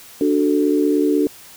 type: chord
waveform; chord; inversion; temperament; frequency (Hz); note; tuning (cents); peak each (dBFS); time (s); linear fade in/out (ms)
sine; D major; none; equal; 293.7 / 370 / 440; D4 / F#4 / A4; 0 / 0 / 0; -16 / -20 / -20; 0.21-1.27; 2
effects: white hiss -42 dBFS RMS until 1.56 s